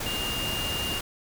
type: tone in noise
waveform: sine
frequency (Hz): 2819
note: F7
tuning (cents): +16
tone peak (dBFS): -30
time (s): 0.06-0.99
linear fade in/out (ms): 5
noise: pink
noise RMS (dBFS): -32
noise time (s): 0-1.01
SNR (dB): -1
effects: none